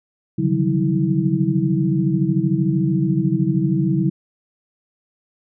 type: tone cluster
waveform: sine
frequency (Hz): 137.3 / 149.8 / 177 / 190.5 / 323.3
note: C#3 / D3 / F3 / G3 / E4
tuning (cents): -16 / +35 / +23 / -49 / -34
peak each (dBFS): -22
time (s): 0.38-4.1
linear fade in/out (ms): 10
effects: none